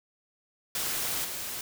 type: noise with level steps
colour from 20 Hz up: white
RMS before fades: -31 / -36 dBFS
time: 0.75-1.61 s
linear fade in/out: 2 ms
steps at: 1.24 s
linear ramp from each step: 10 ms
effects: none